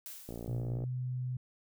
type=noise with exponential decay; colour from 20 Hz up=blue; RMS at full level=-43 dBFS; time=0.06-0.85 s; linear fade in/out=0 ms; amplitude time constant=170 ms
type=click train; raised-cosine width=2 ms; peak=-29 dBFS; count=33; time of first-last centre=0.29-0.839 s; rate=58.3 Hz
type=tone with pitch glide; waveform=sine; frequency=122.1 to 126.33 Hz; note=B2 to B2; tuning=-19 to +40 cents; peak=-33 dBFS; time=0.48-1.37 s; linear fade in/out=5 ms; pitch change=+59 cents; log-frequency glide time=0.71-0.85 s
effects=none